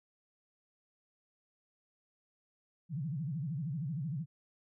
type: tone with vibrato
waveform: sine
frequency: 150 Hz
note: D3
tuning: 37 cents sharp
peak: -34 dBFS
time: 2.89-4.26 s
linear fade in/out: 50 ms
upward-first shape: sine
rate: 13 Hz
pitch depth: 260 cents each way
effects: none